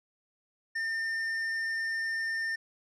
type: tone with tanh clipping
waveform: triangle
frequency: 1807 Hz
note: A6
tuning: 46 cents sharp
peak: -31 dBFS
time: 0.75-2.56 s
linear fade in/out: 10 ms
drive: 11 dB
effects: none